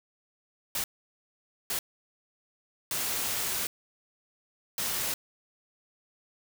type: noise bursts at uneven times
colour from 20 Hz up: white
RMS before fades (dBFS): -31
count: 4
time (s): 0.75-0.84 / 1.7-1.79 / 2.91-3.67 / 4.78-5.14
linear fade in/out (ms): 2
effects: none